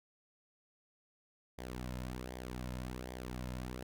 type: tone with flanger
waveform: sawtooth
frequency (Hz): 62.6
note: B1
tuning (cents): +24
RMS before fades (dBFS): -43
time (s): 1.58-3.83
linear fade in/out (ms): 5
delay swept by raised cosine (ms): 0.73 to 2.63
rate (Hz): 1.3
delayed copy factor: -0.65
effects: none